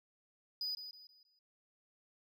triangle tone with echo, 4960 Hz, D#8, 6 cents flat, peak -35 dBFS, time 0.61-0.75 s, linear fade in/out 2 ms, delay 160 ms, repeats 4, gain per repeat -9 dB, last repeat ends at 1.39 s, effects none

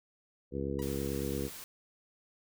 harmonic tone, 69 Hz, C#2, 7 cents flat, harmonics 1 / 2 / 3 / 4 / 5 / 6 / 7, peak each -40 / -40 / -40 / -40 / -40 / -40 / -40 dBFS, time 0.51-1.5 s, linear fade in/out 50 ms
sawtooth tone with exponential decay, 970 Hz, B5, 31 cents flat, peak -38 dBFS, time 0.79-0.88 s, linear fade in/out 1 ms, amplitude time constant 18 ms
white noise, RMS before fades -46 dBFS, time 0.82-1.64 s, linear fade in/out 0 ms
effects none

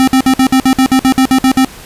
square tone bursts, 262 Hz, C4, 2 cents sharp, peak -6 dBFS, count 13, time 0-1.647 s, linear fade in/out 0 ms, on 75 ms, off 56 ms, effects pink hiss -33 dBFS RMS until 1.85 s + resampled to 32000 Hz

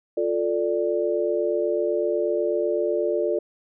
sine chord, D minor, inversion first, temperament just, 352.4 / 440.5 / 587.3 Hz, F4 / A4 / D5, +16 / +2 / 0 cents, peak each -25 / -25 / -25 dBFS, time 0.17-3.39 s, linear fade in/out 5 ms, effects none

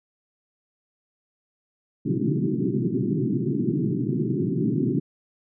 pink band-pass noise, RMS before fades -24 dBFS, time 2.05-5 s, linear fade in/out 10 ms, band 120 to 390 Hz, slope 96 dB/octave, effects none

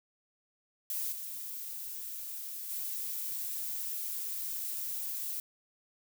violet noise with level steps, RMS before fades -35 / -41 / -37 dBFS, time 0.9-5.4 s, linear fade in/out 2 ms, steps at 1.11 / 2.69 s, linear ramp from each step 20 ms, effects none

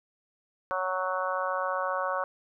harmonic tone, 185.5 Hz, F#3, 5 cents sharp, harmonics 3 / 4 / 5 / 6 / 7 / 8, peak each -32 / -37 / -36 / -32 / -36 / -36 dBFS, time 0.71-2.24 s, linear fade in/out 0 ms, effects none

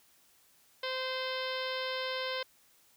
harmonic tone, 518 Hz, C5, 17 cents flat, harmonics 1 / 2 / 3 / 4 / 5 / 6 / 7 / 8 / 9 / 10, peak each -37 / -41 / -42 / -42 / -47 / -42 / -44 / -45 / -50 / -48 dBFS, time 0.83-2.43 s, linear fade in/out 5 ms, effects white hiss -65 dBFS RMS until 2.96 s

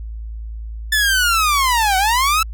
sawtooth linear two-way sweep, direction down then up, 1760 to 740 to 1334 Hz, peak -10 dBFS, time 0.92-2.43 s, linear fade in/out 5 ms, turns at 1.97 s, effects added 55 Hz sine -26 dBFS peak until 2.53 s

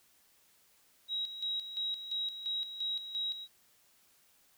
sine tone with tremolo, 3836 Hz, A#7, 49 cents sharp, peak -32 dBFS, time 1.08-3.48 s, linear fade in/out 50 ms, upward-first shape square, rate 2.9 Hz, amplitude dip 65%, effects white hiss -67 dBFS RMS until 4.57 s

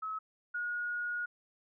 sine tone pair in turn, 1288 / 1443.3 Hz, E6 / F#6, -41 / -43 cents, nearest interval major second, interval 198 cents, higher second, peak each -35 / -33 dBFS, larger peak second, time 0.02-0.19 / 0.54-1.26 s, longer second, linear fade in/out 10 ms, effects none

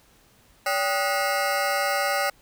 20% pulse ring-modulated tone, 679 Hz, F5, 49 cents flat, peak -14 dBFS, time 0.66-2.3 s, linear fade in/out 5 ms, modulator 108 Hz, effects pink hiss -58 dBFS RMS until 2.41 s

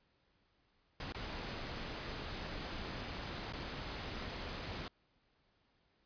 pink noise with dropouts, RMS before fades -43 dBFS, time 1-4.88 s, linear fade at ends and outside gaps 2 ms, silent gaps 1.123-1.146 / 3.525-3.534 s, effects pink hiss -75 dBFS RMS until 6.05 s + resampled to 11025 Hz

